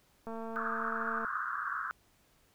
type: click train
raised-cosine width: 1 ms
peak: -29 dBFS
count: 222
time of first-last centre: 0.27-1.248 s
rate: 226 Hz
type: band-pass noise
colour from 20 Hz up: pink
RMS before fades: -36 dBFS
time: 0.56-1.91 s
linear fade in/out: 0 ms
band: 1100 to 1600 Hz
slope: 96 dB/octave
effects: pink hiss -68 dBFS RMS until 2.54 s